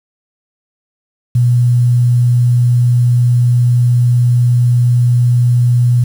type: tone with quantisation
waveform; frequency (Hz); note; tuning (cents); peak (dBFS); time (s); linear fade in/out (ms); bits
sine; 121.8; B2; -24; -7; 1.35-6.04; 5; 6
effects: none